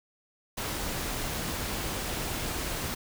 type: noise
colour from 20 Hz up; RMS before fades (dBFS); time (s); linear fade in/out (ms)
pink; -33; 0.57-2.95; 10
effects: none